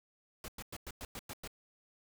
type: noise bursts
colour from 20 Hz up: pink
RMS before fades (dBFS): -44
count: 8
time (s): 0.44-1.476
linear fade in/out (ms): 2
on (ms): 42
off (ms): 100
effects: none